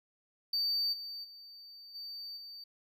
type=tone with level steps; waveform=triangle; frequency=4603 Hz; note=D8; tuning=36 cents flat; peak=-28 / -39 / -48 / -40 / -44 dBFS; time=0.53-2.64 s; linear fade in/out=5 ms; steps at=0.92 / 1.23 / 1.94 / 2.36 s; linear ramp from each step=20 ms; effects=none